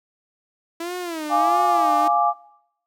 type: tone with vibrato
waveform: sawtooth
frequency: 329.6 Hz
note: E4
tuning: in tune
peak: -23 dBFS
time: 0.8-2.08 s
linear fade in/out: 5 ms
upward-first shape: sine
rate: 1.5 Hz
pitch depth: 160 cents each way
type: chord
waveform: sine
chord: D diminished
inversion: first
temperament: equal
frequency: 698.5 / 830.6 / 1174.7 Hz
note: F5 / Ab5 / D6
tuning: 0 / 0 / 0 cents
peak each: -20 dBFS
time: 1.29-2.34 s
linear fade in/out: 50 ms
effects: noise-tail reverb RT60 0.8 s tail -21 dB re dry